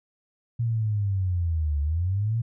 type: linear two-way sweep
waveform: sine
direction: down then up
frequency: 118.7 to 71 to 118.7 Hz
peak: -22 dBFS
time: 0.59-2.42 s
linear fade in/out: 10 ms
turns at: 1.81 s
effects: none